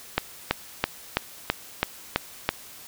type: click train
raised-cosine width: 0.3 ms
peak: -4 dBFS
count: 8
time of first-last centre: 0.18-2.49 s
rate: 3.03 Hz
effects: white hiss -45 dBFS RMS until 2.87 s